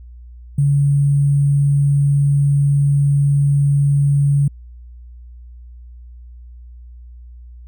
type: tone with sample-and-hold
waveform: sine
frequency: 141.8 Hz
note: C#3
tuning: 40 cents sharp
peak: -11 dBFS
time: 0.58-4.48 s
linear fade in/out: 5 ms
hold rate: 8820 Hz
effects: added 60 Hz sine -35 dBFS peak until 7.67 s